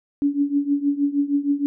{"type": "tone with tremolo", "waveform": "sine", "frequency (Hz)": 284.9, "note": "C#4", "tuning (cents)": 48, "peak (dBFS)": -14, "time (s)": [0.22, 1.66], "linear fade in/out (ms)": 0, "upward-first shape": "triangle", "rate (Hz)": 6.4, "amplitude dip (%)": 90, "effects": []}